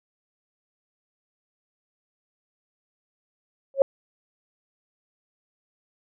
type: tone with exponential growth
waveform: sine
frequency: 545 Hz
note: C#5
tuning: 29 cents flat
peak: -8 dBFS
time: 3.74-3.82 s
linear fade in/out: 1 ms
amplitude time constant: 16 ms
effects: none